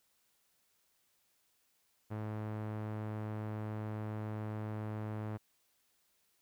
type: tone with low-pass filter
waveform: sawtooth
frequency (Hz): 107.2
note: A2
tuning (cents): -45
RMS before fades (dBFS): -40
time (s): 2.1-5.38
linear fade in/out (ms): 20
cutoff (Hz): 1500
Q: 0.74
effects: white hiss -75 dBFS RMS until 6.41 s